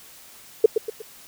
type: tone with echo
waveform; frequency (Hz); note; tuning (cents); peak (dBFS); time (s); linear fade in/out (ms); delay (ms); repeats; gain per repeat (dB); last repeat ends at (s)
sine; 440; A4; 0; -7; 0.64-0.66; 5; 120; 3; -8; 1.02
effects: white hiss -47 dBFS RMS until 1.27 s